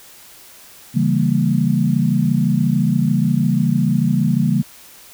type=chord; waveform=sine; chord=C# diminished seventh; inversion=none; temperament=equal with one note detuned; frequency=138.59 / 164.81 / 196 / 230.1 Hz; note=C#3 / E3 / G3 / Bb3; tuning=0 / 0 / 0 / -22 cents; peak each=-19 dBFS; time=0.94-4.63 s; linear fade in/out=20 ms; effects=white hiss -43 dBFS RMS until 5.13 s